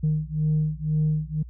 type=beating tone pair; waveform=sine; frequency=153.1 / 155.1 Hz; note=D#3 / D#3; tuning=-28 / -5 cents; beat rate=2 Hz; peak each=-23 dBFS; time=0.03-1.43 s; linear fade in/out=10 ms; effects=tanh soft clip ceiling -16 dBFS + added 60 Hz sine -38 dBFS peak until 1.49 s